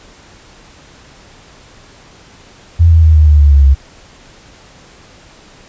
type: tone with pitch steps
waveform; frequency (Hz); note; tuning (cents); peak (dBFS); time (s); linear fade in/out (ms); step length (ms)
sine; 84 / 81.51 / 79.1 / 76.76 / 74.49 / 72.29 / 70.15 / 68.07; E2 / E2 / D#2 / D#2 / D2 / D2 / C#2 / C#2; +33 / -19 / +29 / -23 / +25 / -27 / +21 / -31; -3; 2.79-3.75; 20; 120
effects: pink hiss -41 dBFS RMS until 5.68 s + resampled to 16000 Hz